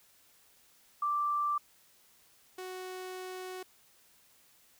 sine / sawtooth tone pair in turn, 1174.7 / 370 Hz, D6 / F#4, 0 / 0 cents, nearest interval octave + minor sixth, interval 2000 cents, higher first, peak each -28 / -36 dBFS, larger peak first, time 1.02-1.58 / 2.58-3.63 s, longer second, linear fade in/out 5 ms, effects white hiss -64 dBFS RMS until 4.79 s

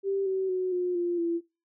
sine tone with pitch steps, 392 / 380.6 / 369.6 / 358.8 / 348.4 / 338.3 Hz, G4 / F#4 / F#4 / F4 / F4 / E4, 0 / +49 / -2 / +47 / -4 / +45 cents, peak -25 dBFS, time 0.03-1.41 s, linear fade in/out 50 ms, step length 230 ms, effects noise-tail reverb RT60 0.3 s tail -23 dB re dry

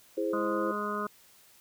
sine chord, E augmented, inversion none, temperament equal, 329.6 / 415.3 / 523.3 Hz, E4 / G#4 / B#4, 0 / 0 / 0 cents, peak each -32 dBFS, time 0.17-0.72 s, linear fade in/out 10 ms
harmonic tone, 207.7 Hz, G#3, in tune, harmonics 1 / 2 / 3 / 5 / 6 / 7, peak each -37 / -37 / -41 / -38 / -34 / -41 dBFS, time 0.33-1.07 s, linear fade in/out 5 ms
effects white hiss -59 dBFS RMS until 1.6 s

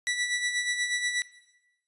sawtooth tone with tremolo, 1959 Hz, B6, 15 cents flat, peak -21 dBFS, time 0.07-1.22 s, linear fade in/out 0 ms, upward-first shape sine, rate 8.3 Hz, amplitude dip 55%, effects noise-tail reverb RT60 1.0 s tail -17 dB re dry + resampled to 24000 Hz

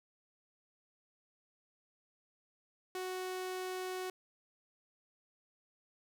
sawtooth tone, 370 Hz, F#4, in tune, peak -34 dBFS, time 2.95-4.1 s, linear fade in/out 2 ms, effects 12-bit

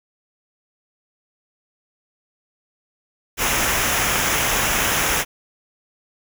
pink noise with comb filter, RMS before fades -20 dBFS, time 3.37-5.25 s, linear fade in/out 50 ms, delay 0.23 ms, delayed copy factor -0.6, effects none

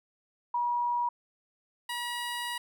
sine / 15% pulse tone pair in turn, 962 / 962 Hz, B5 / B5, -46 / -46 cents, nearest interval unison, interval 0 cents, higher neither, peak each -26 dBFS, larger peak neither, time 0.54-1.09 / 1.89-2.58 s, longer second, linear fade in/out 5 ms, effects none

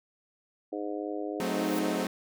harmonic tone, 103.2 Hz, G#2, 10 cents flat, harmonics 3 / 4 / 5 / 6 / 7, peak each -35 / -37 / -39 / -41 / -42 dBFS, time 0.72-2.05 s, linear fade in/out 10 ms
sawtooth chord, F# diminished seventh, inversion none, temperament equal, 185 / 220 / 261.6 / 311.1 Hz, F#3 / A3 / C4 / Eb4, 0 / 0 / 0 / 0 cents, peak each -31 dBFS, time 1.4-2.07 s, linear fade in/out 2 ms
violet noise with exponential growth, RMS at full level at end -38 dBFS, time 1.43-1.79 s, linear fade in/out 0 ms, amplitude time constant 78 ms
effects none

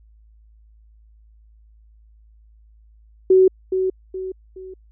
sine tone with echo, 375.5 Hz, F#4, 26 cents sharp, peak -9 dBFS, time 3.3-3.48 s, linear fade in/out 5 ms, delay 420 ms, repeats 3, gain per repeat -8 dB, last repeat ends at 4.74 s, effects added 54 Hz sine -48 dBFS peak until 4.91 s

